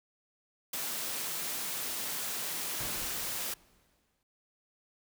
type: high-pass noise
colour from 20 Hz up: white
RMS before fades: -36 dBFS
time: 0.73-3.54 s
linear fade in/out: 5 ms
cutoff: 130 Hz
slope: 12 dB/octave
type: noise with exponential decay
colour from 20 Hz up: pink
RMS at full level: -40 dBFS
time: 2.8-4.23 s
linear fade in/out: 1 ms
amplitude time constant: 310 ms
effects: none